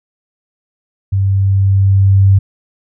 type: tone with level ramp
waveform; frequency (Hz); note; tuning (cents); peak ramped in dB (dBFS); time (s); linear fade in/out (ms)
sine; 97.5; G2; -9; -10 to -4; 1.12-2.39; 10
effects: none